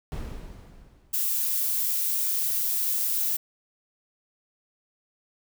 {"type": "noise with exponential decay", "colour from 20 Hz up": "brown", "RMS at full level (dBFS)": -32, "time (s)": [0.12, 1.6], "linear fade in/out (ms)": 0, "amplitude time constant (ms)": 320}
{"type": "noise", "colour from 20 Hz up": "violet", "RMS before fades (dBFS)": -26, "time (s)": [1.13, 3.37], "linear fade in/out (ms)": 10}
{"effects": []}